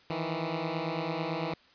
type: beating tone pair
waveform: 10% pulse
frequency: 157.6 / 166.6 Hz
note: D#3 / E3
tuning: +23 / +19 cents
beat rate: 9 Hz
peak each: -26 / -25 dBFS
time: 0.1-1.54 s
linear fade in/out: 2 ms
effects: white hiss -60 dBFS RMS until 1.74 s + resampled to 11025 Hz